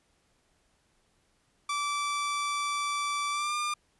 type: tone with pitch glide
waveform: sawtooth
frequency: 1162 to 1200.9 Hz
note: D6 to D6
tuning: -19 to +38 cents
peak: -25 dBFS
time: 1.69-3.74 s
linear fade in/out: 5 ms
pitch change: +57 cents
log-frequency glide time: 3.31-3.55 s
effects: pink hiss -70 dBFS RMS until 3.99 s + resampled to 24000 Hz